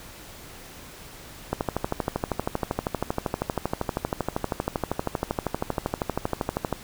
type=click train; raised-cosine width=1 ms; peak=-10 dBFS; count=67; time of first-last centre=1.53-6.727 s; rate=12.7 Hz; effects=pink hiss -44 dBFS RMS until 6.83 s